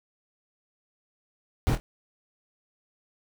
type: noise with echo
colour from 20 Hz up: brown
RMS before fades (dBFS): -23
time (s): 1.67-1.75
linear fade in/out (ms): 0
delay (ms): 25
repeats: 2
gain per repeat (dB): -10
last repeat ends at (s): 1.8
effects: none